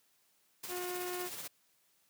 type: noise with tremolo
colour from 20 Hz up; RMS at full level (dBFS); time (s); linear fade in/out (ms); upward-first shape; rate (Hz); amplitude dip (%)
white; -42; 0.63-1.48; 10; sine; 16; 40
type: harmonic tone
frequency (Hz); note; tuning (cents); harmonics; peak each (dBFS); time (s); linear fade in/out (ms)
359.4; F4; +50; 1 / 2 / 3 / 4 / 5 / 6 / 7 / 8; -39 / -45 / -49 / -51 / -53 / -55 / -56 / -57; 0.68-1.3; 50
effects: white hiss -72 dBFS RMS until 2.09 s + high-pass 100 Hz 12 dB/octave